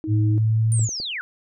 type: tone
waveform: sine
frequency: 314.8 Hz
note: D#4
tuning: 20 cents sharp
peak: -26 dBFS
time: 0.04-0.38 s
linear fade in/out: 0 ms
type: tone with pitch glide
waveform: sine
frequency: 108.9 to 112.35 Hz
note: A2 to A2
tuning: -17 to +37 cents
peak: -16 dBFS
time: 0.07-0.89 s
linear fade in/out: 50 ms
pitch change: +54 cents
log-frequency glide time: 0.29-0.77 s
type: linear sweep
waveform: sine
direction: down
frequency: 9200 to 1387 Hz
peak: -26 dBFS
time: 0.72-1.21 s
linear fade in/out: 0 ms
type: clicks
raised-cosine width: 2 ms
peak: -25 dBFS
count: 3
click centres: 0.794 / 0.891 / 1.001 s
effects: none